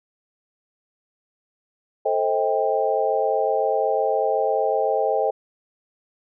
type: chord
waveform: sine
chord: A half-diminished seventh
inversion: none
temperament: just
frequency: 440 / 528 / 633.6 / 792 Hz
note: A4 / C5 / Eb5 / G5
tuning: 0 / +16 / +31 / +18 cents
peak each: -24 dBFS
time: 2.05-5.31 s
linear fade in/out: 10 ms
effects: none